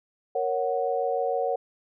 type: chord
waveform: sine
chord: F# major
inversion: first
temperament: equal with one note detuned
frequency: 467.8 / 554.4 / 740 Hz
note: A#4 / C#5 / F#5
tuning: +6 / 0 / 0 cents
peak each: -28 dBFS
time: 0.35-1.56 s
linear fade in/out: 5 ms
effects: none